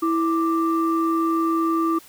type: tone pair together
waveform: sine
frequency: 328.4 / 1178 Hz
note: E4 / D6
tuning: -6 / +5 cents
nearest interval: octave + minor seventh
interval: 2211 cents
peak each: -19 / -22 dBFS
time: 0.02-1.99 s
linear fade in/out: 10 ms
effects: tanh soft clip ceiling -11 dBFS + white hiss -48 dBFS RMS until 2.08 s